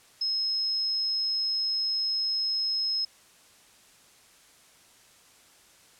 sine tone, 5160 Hz, E8, 38 cents flat, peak -25 dBFS, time 0.21-3.05 s, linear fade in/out 5 ms, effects white hiss -57 dBFS RMS until 5.99 s + low-pass 10000 Hz 12 dB/octave

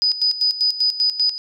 sine tone with tremolo, 4978 Hz, D#8, in tune, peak -14 dBFS, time 0.02-1.38 s, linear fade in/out 0 ms, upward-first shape square, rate 5.1 Hz, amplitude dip 75%, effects none

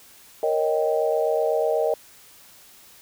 sine chord, Eb dominant seventh, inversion second, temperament equal, 466.2 / 554.4 / 622.3 / 784 Hz, Bb4 / Db5 / Eb5 / G5, 0 / 0 / 0 / 0 cents, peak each -23 / -28 / -23 / -29 dBFS, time 0.43-1.94 s, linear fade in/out 2 ms, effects white hiss -50 dBFS RMS until 3.01 s

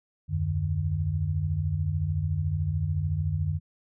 sine tone cluster, 78.5 / 92.2 / 150.3 Hz, D#2 / F#2 / D3, +16 / -6 / +40 cents, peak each -33 / -27 / -29 dBFS, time 0.28-3.6 s, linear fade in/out 50 ms, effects none

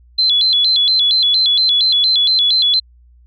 sine tone with vibrato, 3729 Hz, A#7, in tune, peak -10 dBFS, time 0.18-2.8 s, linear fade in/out 10 ms, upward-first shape square, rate 4.3 Hz, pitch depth 160 cents each way, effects added 60 Hz sine -44 dBFS peak until 3.26 s

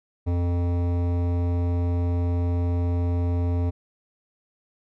sine tone with hard clipping, 87.31 Hz, F2, in tune, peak -23 dBFS, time 0.26-3.71 s, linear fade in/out 20 ms, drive 15 dB, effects none

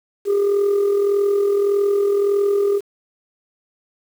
sine tone with amplitude modulation, 403.1 Hz, G4, 48 cents sharp, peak -10 dBFS, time 0.25-2.81 s, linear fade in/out 50 ms, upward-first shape sine, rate 41.7 Hz, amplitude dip 55%, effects tanh soft clip ceiling -12 dBFS + 7-bit

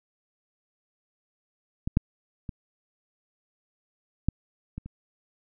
clicks, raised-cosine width 5 ms, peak -16 / -7 / -22 / -10 / -22 / -27 dBFS, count 6, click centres 1.875 / 1.971 / 2.492 / 4.286 / 4.78 / 4.86 s, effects none

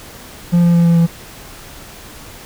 triangle tone with pitch steps, 173.3 / 171.9 / 170.52 / 169.15 / 167.78 Hz, F3 / F3 / F3 / E3 / E3, -13 / -27 / -41 / +45 / +31 cents, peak -6 dBFS, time 0.52-1.07 s, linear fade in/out 20 ms, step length 110 ms, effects pink hiss -36 dBFS RMS until 2.45 s

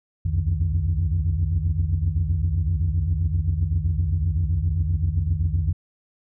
sine tone cluster, 63.5 / 71.8 / 85.4 / 93.1 / 153.2 Hz, B1 / D2 / F2 / F#2 / D#3, +49 / -39 / -38 / +11 / -27 cents, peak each -27 / -29 / -21 / -25 / -28 dBFS, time 0.25-5.73 s, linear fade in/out 10 ms, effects tanh soft clip ceiling -13 dBFS

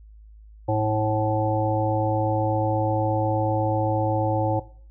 harmonic tone, 108.2 Hz, A2, 29 cents flat, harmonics 1 / 3 / 5 / 7 / 8, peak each -24 / -27 / -24 / -29 / -29 dBFS, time 0.68-4.6 s, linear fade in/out 10 ms, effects noise-tail reverb RT60 0.5 s tail -18 dB re dry + added 53 Hz sine -44 dBFS peak until 4.9 s

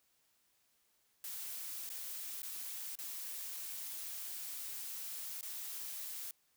blue noise with dropouts, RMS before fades -44 dBFS, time 1.24-6.31 s, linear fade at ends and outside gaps 2 ms, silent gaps 1.892-1.9 / 2.42-2.43 / 2.955-2.987 / 5.411-5.428 s, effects white hiss -75 dBFS RMS until 6.56 s

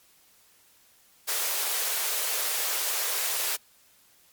white high-pass noise, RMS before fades -28 dBFS, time 1.27-3.57 s, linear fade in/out 20 ms, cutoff 390 Hz, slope 48 dB/octave, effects white hiss -60 dBFS RMS until 4.32 s + MP3 96 kbps

